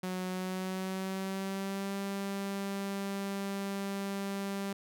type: tone with pitch glide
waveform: sawtooth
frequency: 184.2 to 197.42 Hz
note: F#3 to G3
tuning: -7 to +13 cents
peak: -30 dBFS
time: 0.03-4.73 s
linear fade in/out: 5 ms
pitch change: +120 cents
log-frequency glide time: 0.29-1.95 s
effects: none